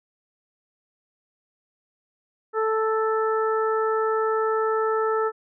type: harmonic tone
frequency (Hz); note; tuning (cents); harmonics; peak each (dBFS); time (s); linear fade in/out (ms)
440; A4; 0; 1 / 2 / 3 / 4; -22 / -30 / -26 / -36; 2.53-5.32; 50
effects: none